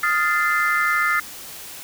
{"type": "chord", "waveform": "sine", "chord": "F dominant seventh", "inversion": "third", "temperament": "equal with one note detuned", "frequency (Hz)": [1244.5, 1396.9, 1760, 2074], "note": ["Eb6", "F6", "A6", "C7"], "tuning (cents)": [0, 0, 0, -16], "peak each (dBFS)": -22, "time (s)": [0.03, 1.2], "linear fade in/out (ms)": 5, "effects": ["tanh soft clip ceiling -9 dBFS", "white hiss -37 dBFS RMS until 1.83 s"]}